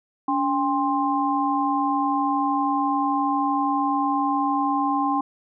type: tone cluster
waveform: sine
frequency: 284.3 / 801 / 1052 Hz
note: C#4 / G5 / C6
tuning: +44 / +37 / +9 cents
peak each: -24 dBFS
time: 0.28-5.21 s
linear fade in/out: 5 ms
effects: none